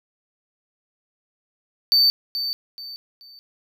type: tone with echo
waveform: triangle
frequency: 4565 Hz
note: D8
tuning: 50 cents flat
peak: -12 dBFS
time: 1.92-2.1 s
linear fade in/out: 0 ms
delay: 430 ms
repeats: 3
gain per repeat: -10 dB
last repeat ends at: 3.39 s
effects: none